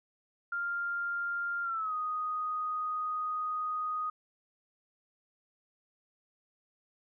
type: tone with pitch glide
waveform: sine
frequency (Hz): 1396.9 to 1244.5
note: F6 to D#6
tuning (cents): 0 to 0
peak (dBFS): -31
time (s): 0.52-4.1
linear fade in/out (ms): 5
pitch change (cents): -200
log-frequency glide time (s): 1.63-1.94
effects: none